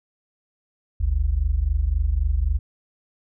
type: tone pair together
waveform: sine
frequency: 49.62 / 73.4 Hz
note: G1 / D2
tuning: +22 / 0 cents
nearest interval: perfect fifth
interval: 678 cents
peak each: -21 dBFS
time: 1-2.59 s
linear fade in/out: 10 ms
effects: none